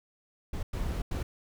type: noise bursts at uneven times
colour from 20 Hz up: brown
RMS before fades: -32 dBFS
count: 3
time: 0.53-0.63 / 0.73-1.02 / 1.11-1.23 s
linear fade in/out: 5 ms
effects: none